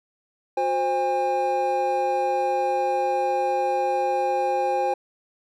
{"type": "tone cluster", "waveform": "triangle", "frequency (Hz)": [363.8, 525, 811], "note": ["F#4", "C5", "G#5"], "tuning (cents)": [-29, 6, -41], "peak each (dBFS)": [-28, -23, -21], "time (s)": [0.57, 4.94], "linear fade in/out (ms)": 5, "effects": []}